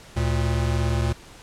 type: tone pair together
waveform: square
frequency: 72.45 / 115.1 Hz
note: D2 / A#2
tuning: -23 / -22 cents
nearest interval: minor sixth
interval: 801 cents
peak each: -24 dBFS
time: 0.16-1.13 s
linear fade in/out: 10 ms
effects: pink hiss -46 dBFS RMS until 1.42 s + low-pass 9000 Hz 12 dB/octave